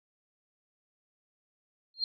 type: tone with exponential growth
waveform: sine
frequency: 4205 Hz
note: C8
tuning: 8 cents sharp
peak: -23 dBFS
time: 1.94-2.04 s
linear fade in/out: 2 ms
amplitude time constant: 20 ms
effects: none